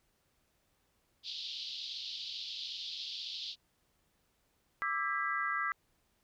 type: band-pass noise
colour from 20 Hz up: pink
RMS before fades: -42 dBFS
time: 1.23-3.56 s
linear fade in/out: 50 ms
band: 3200 to 4700 Hz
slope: 48 dB/octave
type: chord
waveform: sine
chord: E dominant seventh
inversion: third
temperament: equal with one note detuned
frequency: 1174.7 / 1318.5 / 1621.4 / 1975.5 Hz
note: D6 / E6 / G#6 / B6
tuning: 0 / 0 / -42 / 0 cents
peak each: -37 dBFS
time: 4.82-5.72 s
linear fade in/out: 0 ms
effects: pink hiss -75 dBFS RMS until 6.23 s